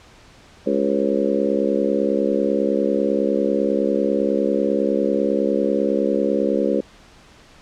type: harmonic tone with a mistuned harmonic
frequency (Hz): 70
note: C#2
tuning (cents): +18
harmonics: 3 / 4 / 5 / 6 / 7 / 8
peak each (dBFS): -24 / -24 / -24 / -24 / -24 / -24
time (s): 0.66-6.81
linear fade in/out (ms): 10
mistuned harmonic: 8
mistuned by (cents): -37
effects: pink hiss -48 dBFS RMS until 7.61 s + low-pass 6000 Hz 12 dB/octave